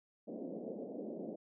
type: band-pass noise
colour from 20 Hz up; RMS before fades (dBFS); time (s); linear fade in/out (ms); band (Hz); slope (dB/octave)
pink; -44; 0.27-1.36; 10; 190 to 620; 48
effects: none